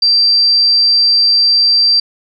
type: tone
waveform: sine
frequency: 4699 Hz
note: D8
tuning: in tune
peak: -7 dBFS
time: 0.02-2 s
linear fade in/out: 5 ms
effects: none